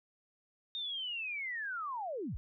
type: linear sweep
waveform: sine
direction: down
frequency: 3690 to 34 Hz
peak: -36 dBFS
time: 0.75-2.37 s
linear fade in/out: 0 ms
effects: none